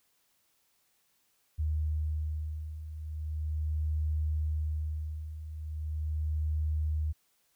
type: beating tone pair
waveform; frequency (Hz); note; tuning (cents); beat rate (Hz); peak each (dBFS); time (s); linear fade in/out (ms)
sine; 76.7 / 77.09; D#2 / D#2; -24 / -15; 0.39; -36 / -31; 1.58-7.13; 20
effects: white hiss -72 dBFS RMS until 7.55 s